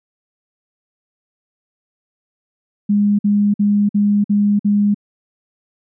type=tone bursts; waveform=sine; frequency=205.1 Hz; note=G#3; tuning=21 cents flat; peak=-11 dBFS; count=6; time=2.89-4.945 s; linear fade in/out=10 ms; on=300 ms; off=51 ms; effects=none